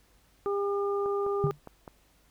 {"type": "harmonic tone", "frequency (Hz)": 401.8, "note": "G4", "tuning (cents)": 43, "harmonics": [1, 2, 3], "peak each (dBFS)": [-27, -39, -35], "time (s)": [0.46, 1.51], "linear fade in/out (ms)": 0}
{"type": "click train", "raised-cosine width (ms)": 1, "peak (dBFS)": -28, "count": 5, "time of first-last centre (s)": [1.06, 1.878], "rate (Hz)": 4.89}
{"type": "tone with exponential decay", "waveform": "sine", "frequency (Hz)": 146, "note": "D3", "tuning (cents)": -10, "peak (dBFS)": -20, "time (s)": [1.44, 1.59], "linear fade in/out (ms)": 0, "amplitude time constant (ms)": 31}
{"effects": ["added 50 Hz sine -65 dBFS peak until 2.3 s", "pink hiss -65 dBFS RMS until 2.3 s"]}